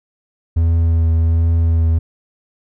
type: tone with vibrato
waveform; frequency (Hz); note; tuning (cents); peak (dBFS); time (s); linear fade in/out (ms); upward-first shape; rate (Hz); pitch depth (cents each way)
triangle; 82.41; E2; 0; -9; 0.56-1.99; 10; triangle; 1.3; 18
effects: none